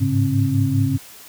sine tone cluster, 103 / 108 / 138.6 / 268.4 Hz, G#2 / A2 / C#3 / C4, -14 / -32 / 0 / +44 cents, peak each -21 dBFS, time 0-0.98 s, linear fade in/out 20 ms, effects white hiss -42 dBFS RMS until 1.28 s

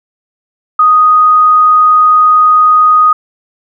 sine tone, 1244.5 Hz, D#6, in tune, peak -3 dBFS, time 0.79-3.13 s, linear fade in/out 5 ms, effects none

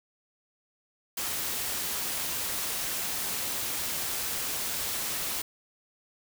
white noise, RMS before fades -32 dBFS, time 1.17-5.42 s, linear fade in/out 5 ms, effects none

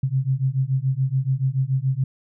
sine beating tone pair, 129.3 / 136.3 Hz, C3 / C#3, -20 / -29 cents, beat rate 7 Hz, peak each -22 dBFS, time 0.03-2.04 s, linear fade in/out 5 ms, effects none

